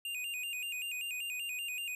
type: tone with vibrato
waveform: square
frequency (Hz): 2637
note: E7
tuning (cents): 0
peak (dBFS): -37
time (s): 0.05-1.95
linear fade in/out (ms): 2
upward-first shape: square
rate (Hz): 5.2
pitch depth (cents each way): 100
effects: none